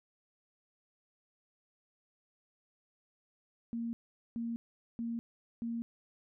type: tone bursts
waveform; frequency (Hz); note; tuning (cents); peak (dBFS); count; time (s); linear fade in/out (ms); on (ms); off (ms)
sine; 232.3; A#3; -6; -34; 4; 3.73-5.82; 0; 200; 430
effects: none